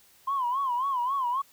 sine tone with vibrato, 1035 Hz, C6, 19 cents flat, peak -24 dBFS, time 0.27-1.42 s, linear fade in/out 10 ms, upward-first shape sine, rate 3.7 Hz, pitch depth 140 cents each way, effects tanh soft clip ceiling -20 dBFS + white hiss -59 dBFS RMS until 1.52 s

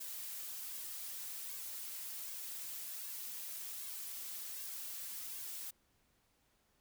blue noise with flanger, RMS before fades -45 dBFS, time 0-5.71 s, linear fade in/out 10 ms, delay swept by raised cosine 1.8 to 5.2 ms, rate 1.3 Hz, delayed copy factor +0.65, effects pink hiss -75 dBFS RMS until 6.8 s

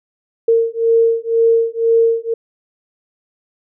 sine beating tone pair, 456.9 / 458.9 Hz, A#4 / A#4, -35 / -27 cents, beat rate 2 Hz, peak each -14 dBFS, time 0.48-2.34 s, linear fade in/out 5 ms, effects none

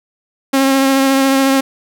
sawtooth tone with vibrato, 270 Hz, C#4, 45 cents flat, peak -6 dBFS, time 0.53-1.61 s, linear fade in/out 10 ms, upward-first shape triangle, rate 14 Hz, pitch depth 20 cents each way, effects none

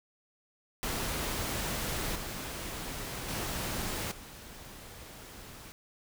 pink noise with level steps, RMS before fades -34 / -39 / -35 / -48 dBFS, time 0.83-5.72 s, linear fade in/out 0 ms, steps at 2.15 / 3.28 / 4.11 s, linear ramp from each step 10 ms, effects none

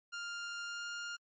sawtooth tone with pitch glide, 1400 to 1408.1 Hz, F6 to F6, +4 to +14 cents, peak -36 dBFS, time 0.12-1.17 s, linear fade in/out 20 ms, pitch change +10 cents, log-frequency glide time 0.64-0.87 s, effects MP3 32 kbps

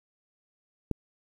click, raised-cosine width 3 ms, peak -15 dBFS, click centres 0.913 s, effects 9-bit

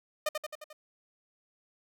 sawtooth tone with echo, 609 Hz, D#5, 37 cents flat, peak -23 dBFS, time 0.26-0.29 s, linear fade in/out 5 ms, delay 88 ms, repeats 5, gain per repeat -4 dB, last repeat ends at 0.73 s, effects none

